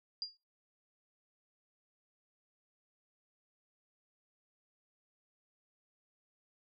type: tone with exponential decay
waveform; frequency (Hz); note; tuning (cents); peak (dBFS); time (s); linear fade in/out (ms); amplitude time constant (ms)
sine; 4801; D8; +37; -32; 0.22-0.37; 1; 31
effects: noise-tail reverb RT60 0.3 s tail -25 dB re dry